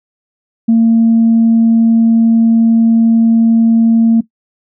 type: tone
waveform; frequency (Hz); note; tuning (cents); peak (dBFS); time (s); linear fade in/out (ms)
sine; 227.8; A#3; -40; -4; 0.68-4.21; 10
effects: noise-tail reverb RT60 0.1 s tail -17 dB re dry + tanh soft clip ceiling -2 dBFS